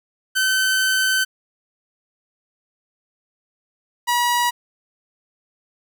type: tone pair in turn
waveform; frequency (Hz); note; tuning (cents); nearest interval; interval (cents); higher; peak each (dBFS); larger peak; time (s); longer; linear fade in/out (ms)
sawtooth; 1531 / 964.5; G6 / B5; -41 / -41; minor sixth; 800; first; -13; neither; 0.35-1.25 / 4.07-4.51; first; 20
effects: none